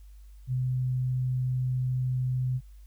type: tone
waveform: sine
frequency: 127.6 Hz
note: C3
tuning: 43 cents flat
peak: -25 dBFS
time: 0.47-2.61 s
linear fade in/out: 50 ms
effects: added 50 Hz sine -46 dBFS peak until 2.86 s + white hiss -68 dBFS RMS until 2.86 s